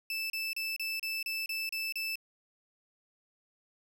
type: tone bursts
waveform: 30% pulse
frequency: 2637 Hz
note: E7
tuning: in tune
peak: -30 dBFS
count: 9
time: 0.1-2.156 s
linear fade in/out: 2 ms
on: 200 ms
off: 32 ms
effects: none